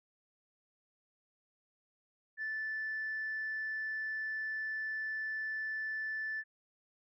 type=tone; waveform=sine; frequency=1754 Hz; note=A6; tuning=6 cents flat; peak=-34 dBFS; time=2.37-6.44 s; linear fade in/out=50 ms; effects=tanh soft clip ceiling -31 dBFS